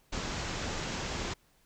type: low-pass noise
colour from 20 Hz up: pink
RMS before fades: -36 dBFS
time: 0.12-1.34 s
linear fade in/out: 10 ms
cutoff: 7500 Hz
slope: 96 dB/octave
effects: pink hiss -67 dBFS RMS until 1.65 s